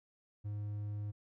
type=tone; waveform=triangle; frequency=103.83 Hz; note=G#2; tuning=in tune; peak=-35 dBFS; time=0.44-1.12 s; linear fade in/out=20 ms; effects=none